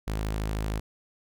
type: tone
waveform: sawtooth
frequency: 53.1 Hz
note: G#1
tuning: 39 cents sharp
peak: -24 dBFS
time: 0.07-0.8 s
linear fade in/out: 10 ms
effects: none